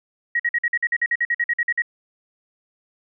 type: tone bursts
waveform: sine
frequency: 1898 Hz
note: A#6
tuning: 31 cents sharp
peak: -17 dBFS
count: 16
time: 0.35-1.821 s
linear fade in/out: 5 ms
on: 46 ms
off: 49 ms
effects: none